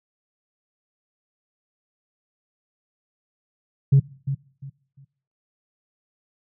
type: tone with echo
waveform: sine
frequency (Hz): 137.5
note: C#3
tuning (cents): -14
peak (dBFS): -9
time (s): 3.92-4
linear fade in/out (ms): 10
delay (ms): 350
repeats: 3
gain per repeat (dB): -12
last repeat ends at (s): 5.05
effects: noise-tail reverb RT60 0.6 s tail -23 dB re dry + tanh soft clip ceiling -8 dBFS